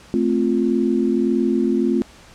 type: chord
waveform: sine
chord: F major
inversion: first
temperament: equal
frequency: 220 / 261.6 / 349.2 Hz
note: A3 / C4 / F4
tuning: 0 / 0 / 0 cents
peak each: -20 dBFS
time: 0.14-2.02 s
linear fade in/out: 0 ms
effects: pink hiss -46 dBFS RMS until 2.34 s + low-pass 8000 Hz 12 dB/octave